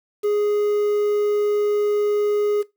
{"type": "tone with quantisation", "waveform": "triangle", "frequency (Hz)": 415.3, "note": "G#4", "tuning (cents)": 0, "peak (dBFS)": -15, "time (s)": [0.23, 2.63], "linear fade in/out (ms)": 20, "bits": 7, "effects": ["noise-tail reverb RT60 0.2 s tail -19 dB re dry"]}